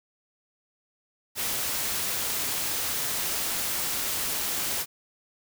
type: noise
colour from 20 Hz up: white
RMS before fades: -29 dBFS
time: 1.35-4.86 s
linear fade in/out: 50 ms
effects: none